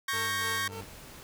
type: chord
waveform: sawtooth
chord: G diminished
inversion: second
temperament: equal with one note detuned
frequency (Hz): 1108.7 / 1584.4 / 1864.7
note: Db6 / G6 / Bb6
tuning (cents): 0 / +18 / 0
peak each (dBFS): -30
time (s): 0.08-0.68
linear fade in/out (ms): 5
type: tone with vibrato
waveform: sawtooth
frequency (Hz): 97.3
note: G2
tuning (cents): -12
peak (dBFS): -38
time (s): 0.12-0.85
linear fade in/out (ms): 20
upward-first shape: sine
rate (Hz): 2.1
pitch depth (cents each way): 19
type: tone with tremolo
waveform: 25% pulse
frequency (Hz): 450.2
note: A4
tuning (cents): +40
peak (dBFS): -35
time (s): 0.13-0.81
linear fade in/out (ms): 5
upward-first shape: sine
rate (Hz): 3.4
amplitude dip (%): 95
type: noise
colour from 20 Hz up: pink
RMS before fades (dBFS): -48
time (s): 0.72-1.23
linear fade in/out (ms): 0
effects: none